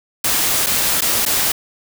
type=noise with dropouts; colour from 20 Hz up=white; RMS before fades=-17 dBFS; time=0.24-1.52 s; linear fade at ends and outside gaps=5 ms; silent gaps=0.663-0.667 / 1.009-1.018 / 1.253-1.261 s; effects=none